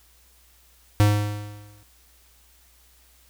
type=tone with exponential decay; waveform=square; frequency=103.83 Hz; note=G#2; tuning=in tune; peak=-13 dBFS; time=1-1.83 s; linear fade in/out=0 ms; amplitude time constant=180 ms; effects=added 60 Hz sine -58 dBFS peak until 3.29 s + white hiss -58 dBFS RMS until 3.29 s